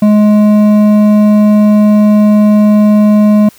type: tone with hard clipping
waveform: sine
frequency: 210.1 Hz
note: G#3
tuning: 20 cents sharp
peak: -5 dBFS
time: 0.02-3.49 s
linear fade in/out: 5 ms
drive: 8 dB
effects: white hiss -41 dBFS RMS until 3.58 s